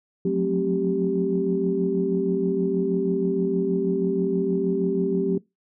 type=tone cluster; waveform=sine; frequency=177.6 / 183.9 / 219.2 / 264.5 / 390.2 Hz; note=F3 / F#3 / A3 / C4 / G4; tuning=+29 / -10 / -6 / +19 / -8 cents; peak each=-31 / -25 / -31 / -28 / -23 dBFS; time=0.25-5.38 s; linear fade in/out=5 ms; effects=noise-tail reverb RT60 0.2 s tail -23 dB re dry + tanh soft clip ceiling -9 dBFS